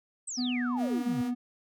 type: exponential sweep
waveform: sine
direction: down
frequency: 8560 to 109.5 Hz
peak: -34 dBFS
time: 0.27-1.22 s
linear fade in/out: 10 ms
type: tone with vibrato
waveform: triangle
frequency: 246.9 Hz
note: B3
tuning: in tune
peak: -26 dBFS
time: 0.37-1.35 s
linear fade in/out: 20 ms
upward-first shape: square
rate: 2.7 Hz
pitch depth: 9 cents each way
type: tone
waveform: sawtooth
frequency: 238.9 Hz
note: A#3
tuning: 43 cents sharp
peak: -34 dBFS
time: 0.76-1.32 s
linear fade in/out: 50 ms
effects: none